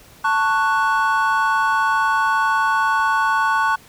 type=chord; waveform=triangle; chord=F# minor; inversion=first; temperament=just; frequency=888 / 1110 / 1480 Hz; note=A5 / C#6 / F#6; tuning=+16 / +2 / 0 cents; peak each=-18 dBFS; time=0.24-3.76 s; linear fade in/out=10 ms; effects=pink hiss -47 dBFS RMS until 3.88 s